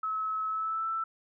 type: tone with pitch glide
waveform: sine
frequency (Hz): 1292 to 1326.8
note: E6 to E6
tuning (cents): -35 to +11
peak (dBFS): -29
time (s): 0.03-1.04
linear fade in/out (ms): 5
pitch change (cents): +46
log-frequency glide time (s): 0.47-0.88
effects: none